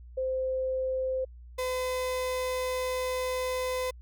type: tone pair in turn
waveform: sine / 35% pulse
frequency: 520 / 508.7 Hz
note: C5 / C5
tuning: -11 / -49 cents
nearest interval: unison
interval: 38 cents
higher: first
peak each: -27 dBFS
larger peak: neither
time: 0.17-1.25 / 1.58-3.91 s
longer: second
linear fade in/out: 10 ms
effects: added 60 Hz sine -45 dBFS peak until 4.01 s